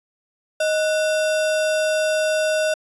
sine tone with sample-and-hold, 623 Hz, D#5, 2 cents sharp, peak -17 dBFS, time 0.6-2.74 s, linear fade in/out 5 ms, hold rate 2100 Hz, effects resampled to 24000 Hz

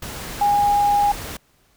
sine tone in noise, 818 Hz, G#5, 26 cents flat, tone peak -14 dBFS, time 0.41-1.12 s, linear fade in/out 5 ms, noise pink, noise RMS -32 dBFS, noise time 0.02-1.37 s, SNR +15 dB, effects pink hiss -60 dBFS RMS until 1.76 s

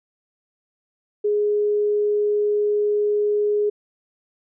sine tone, 416.2 Hz, G#4, 4 cents sharp, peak -17 dBFS, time 1.24-3.7 s, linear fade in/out 10 ms, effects none

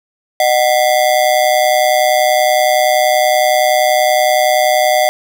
square ring-modulated tone, 680 Hz, F5, 46 cents flat, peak -7 dBFS, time 0.4-5.09 s, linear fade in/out 0 ms, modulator 65.3 Hz, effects none

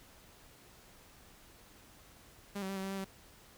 sawtooth tone with pitch steps, 201 / 190.6 / 195.3 / 190.9 / 193.6 / 195 / 192.4 Hz, G3 / G3 / G3 / G3 / G3 / G3 / G3, +44 / -48 / -6 / -46 / -21 / -9 / -32 cents, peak -33 dBFS, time 2.55-3.047 s, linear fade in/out 10 ms, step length 71 ms, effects pink hiss -59 dBFS RMS until 3.57 s

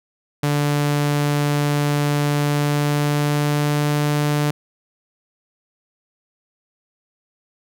sawtooth tone with pitch glide, 145.9 to 147.6 Hz, D3 to D3, -11 to +9 cents, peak -13 dBFS, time 0.43-4.51 s, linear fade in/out 5 ms, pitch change +20 cents, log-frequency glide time 2.41-4.01 s, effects none

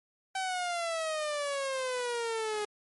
sawtooth exponential sweep, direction down, 771 to 415.3 Hz, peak -27 dBFS, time 0.35-2.65 s, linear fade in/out 5 ms, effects MP3 48 kbps

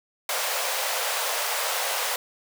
pink high-pass noise, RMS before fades -27 dBFS, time 0.29-2.16 s, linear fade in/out 2 ms, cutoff 500 Hz, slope 48 dB/octave, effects none

